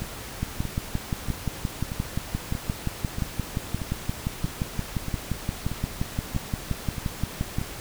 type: two click trains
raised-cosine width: 5 ms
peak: -13 / -18 dBFS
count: 42 / 13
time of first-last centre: 0.43-7.585 / 0.02-7.615 s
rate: 5.73 / 1.58 Hz
effects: pink hiss -38 dBFS RMS until 7.8 s